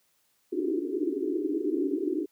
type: band-pass noise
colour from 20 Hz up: pink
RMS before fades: -29 dBFS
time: 0.52-2.26 s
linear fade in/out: 10 ms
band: 280 to 410 Hz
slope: 96 dB/octave
effects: white hiss -70 dBFS RMS until 2.31 s + high-pass 60 Hz 12 dB/octave